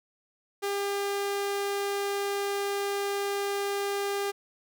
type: tone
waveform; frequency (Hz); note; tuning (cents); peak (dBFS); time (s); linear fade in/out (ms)
sawtooth; 401; G4; +39; -24; 0.62-4.32; 20
effects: none